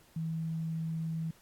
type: tone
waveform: sine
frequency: 161.9 Hz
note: E3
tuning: 31 cents flat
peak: -32 dBFS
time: 0.16-1.31 s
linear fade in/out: 5 ms
effects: pink hiss -62 dBFS RMS until 1.41 s + AAC 64 kbps